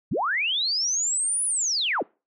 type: linear two-way sweep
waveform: sine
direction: up then down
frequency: 87.7 to 10080 to 165.1 Hz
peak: -22 dBFS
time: 0.11-2.03 s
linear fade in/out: 10 ms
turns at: 1.45 s
effects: noise-tail reverb RT60 0.3 s tail -25 dB re dry